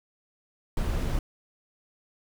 brown noise, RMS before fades -27 dBFS, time 0.77-1.19 s, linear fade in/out 2 ms, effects none

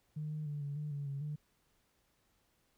sine tone with pitch steps, 152.2 / 153.1 / 146.8 / 142.7 / 150 / 142.9 / 139.2 / 149.5 Hz, D#3 / D#3 / D3 / D3 / D3 / D3 / C#3 / D3, -38 / -28 / 0 / -49 / +37 / -47 / +8 / +31 cents, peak -36 dBFS, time 0.16-1.36 s, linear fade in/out 10 ms, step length 150 ms, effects tanh soft clip ceiling -32 dBFS + pink hiss -75 dBFS RMS until 2.77 s

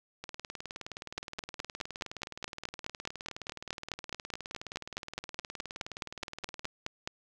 two click trains, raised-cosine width 0.2 ms, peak -17 / -23 dBFS, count 29 / 124, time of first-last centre 1.18-7.075 / 0.24-6.646 s, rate 4.75 / 19.2 Hz, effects none

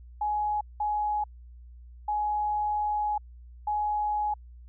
sine tone bursts at uneven times, 839 Hz, G#5, 17 cents sharp, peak -25 dBFS, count 4, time 0.21-0.61 / 0.8-1.24 / 2.08-3.18 / 3.67-4.34 s, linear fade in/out 5 ms, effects added 60 Hz sine -45 dBFS peak until 4.68 s

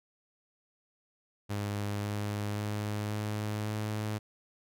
sawtooth tone with pitch steps, 102.5 / 103.57 / 104.65 / 105.75 / 106.85 Hz, G#2 / G#2 / G#2 / G#2 / G#2, -22 / -4 / +14 / +32 / +50 cents, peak -28 dBFS, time 1.49-4.19 s, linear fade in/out 20 ms, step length 540 ms, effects none

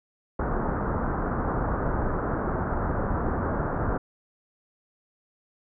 pink low-pass noise, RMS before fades -27 dBFS, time 0.39-3.98 s, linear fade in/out 5 ms, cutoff 1500 Hz, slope 48 dB/octave, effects none

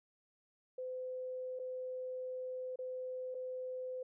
sine tone with dropouts, 510 Hz, C5, 44 cents flat, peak -39 dBFS, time 0.78-4.03 s, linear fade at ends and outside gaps 5 ms, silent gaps 1.591-1.596 / 2.759-2.788 / 3.345-3.349 s, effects none

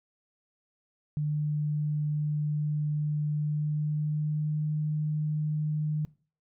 sine tone with pitch glide, 149.8 to 152.24 Hz, D3 to D#3, +35 to -37 cents, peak -26 dBFS, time 1.17-6.05 s, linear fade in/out 0 ms, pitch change +28 cents, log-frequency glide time 3.3-4.67 s, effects noise-tail reverb RT60 0.4 s tail -21 dB re dry

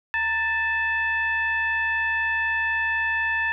sine tone with frequency modulation, 1768 Hz, A6, 8 cents sharp, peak -21 dBFS, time 0.14-3.52 s, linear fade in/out 0 ms, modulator 848 Hz, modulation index 0.72, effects none

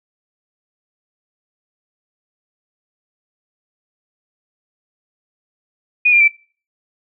sine tone with pitch steps, 2464 / 2395 / 2328 Hz, D#7 / D7 / D7, -17 / +33 / -16 cents, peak -8 dBFS, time 6.05-6.281 s, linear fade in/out 10 ms, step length 77 ms, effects noise-tail reverb RT60 0.4 s tail -22 dB re dry

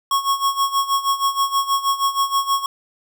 square tone with tremolo, 1100 Hz, C#6, 14 cents flat, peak -15 dBFS, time 0.11-2.66 s, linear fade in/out 2 ms, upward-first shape sine, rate 6.3 Hz, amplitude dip 80%, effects none

